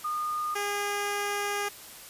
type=tone pair in turn; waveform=sine / 10% pulse; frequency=1222 / 407.8 Hz; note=D#6 / G#4; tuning=-32 / -32 cents; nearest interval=octave + perfect fifth; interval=1900 cents; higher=first; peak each=-28 / -20 dBFS; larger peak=second; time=0.04-0.55 / 0.55-1.69 s; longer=second; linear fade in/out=10 ms; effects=white hiss -46 dBFS RMS until 2.09 s + resampled to 32000 Hz